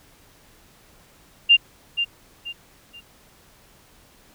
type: tone with echo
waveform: sine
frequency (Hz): 2794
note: F7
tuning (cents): 0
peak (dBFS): -9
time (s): 1.49-1.57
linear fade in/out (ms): 20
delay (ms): 480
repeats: 3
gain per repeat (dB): -10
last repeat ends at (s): 3.01
effects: pink hiss -54 dBFS RMS until 4.34 s